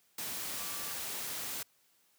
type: tone in noise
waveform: sine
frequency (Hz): 1163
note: D6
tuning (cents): -17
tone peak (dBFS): -50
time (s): 0.56-0.93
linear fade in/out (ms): 5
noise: white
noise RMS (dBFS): -39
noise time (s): 0.18-1.63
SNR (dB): -14
effects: white hiss -70 dBFS RMS until 2.18 s + high-pass 80 Hz 12 dB/octave